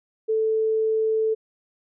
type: tone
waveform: sine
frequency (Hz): 440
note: A4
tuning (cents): 0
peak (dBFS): -19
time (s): 0.28-1.35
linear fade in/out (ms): 20
effects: none